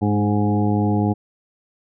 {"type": "harmonic tone with a mistuned harmonic", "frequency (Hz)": 103.83, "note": "G#2", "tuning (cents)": 0, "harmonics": [1, 2, 3, 4, 5, 7, 8], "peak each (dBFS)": [-20, -20, -23, -28, -33, -29, -29], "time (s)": [0.01, 1.14], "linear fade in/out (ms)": 20, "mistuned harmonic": 3, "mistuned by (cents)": -16, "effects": []}